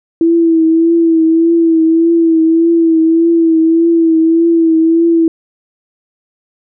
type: tone with vibrato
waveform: sine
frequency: 328.9 Hz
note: E4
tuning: 4 cents flat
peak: -6 dBFS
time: 0.21-5.28 s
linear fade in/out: 2 ms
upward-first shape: triangle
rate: 1.7 Hz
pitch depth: 45 cents each way
effects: none